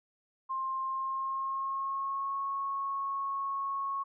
sine tone with pitch glide, 1058 to 1099.1 Hz, C6 to C#6, +19 to -15 cents, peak -31 dBFS, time 0.49-4.04 s, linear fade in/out 20 ms, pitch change +66 cents, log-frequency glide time 0.82-2.37 s, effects none

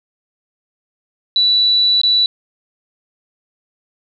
sine tone with dropouts, 3951 Hz, B7, in tune, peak -10 dBFS, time 1.36-2.26 s, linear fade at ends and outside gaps 1 ms, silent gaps 2.015-2.034 s, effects none

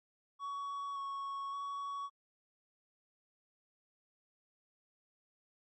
triangle tone with pitch steps, 1123 / 1107 / 1122 Hz, C#6 / C#6 / C#6, +22 / -3 / +21 cents, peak -36 dBFS, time 0.39-2.1 s, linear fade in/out 50 ms, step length 570 ms, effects MP3 32 kbps

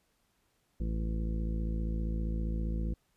harmonic tone, 55.1 Hz, A1, 3 cents sharp, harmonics 1 / 2 / 3 / 4 / 5 / 6 / 7 / 8 / 9, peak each -31 / -43 / -39 / -41 / -54 / -45 / -57 / -59 / -51 dBFS, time 0.8-2.94 s, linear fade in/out 5 ms, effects pink hiss -74 dBFS RMS until 3.16 s + resampled to 32000 Hz

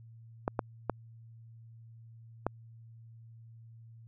clicks, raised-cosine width 1 ms, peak -15 dBFS, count 4, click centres 0.479 / 0.592 / 0.897 / 2.466 s, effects added 114 Hz sine -50 dBFS peak until 4.07 s

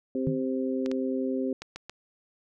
harmonic tone, 130.81 Hz, C3, in tune, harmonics 2 / 3 / 4, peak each -28 / -32 / -34 dBFS, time 0.15-1.53 s, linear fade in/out 2 ms
sine tone with exponential decay, 153.4 Hz, D#3, 24 cents flat, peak -22 dBFS, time 0.27-0.47 s, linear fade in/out 0 ms, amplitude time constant 42 ms
clicks, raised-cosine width 0.2 ms, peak -21 dBFS, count 5, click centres 0.861 / 0.915 / 1.62 / 1.76 / 1.896 s
effects none

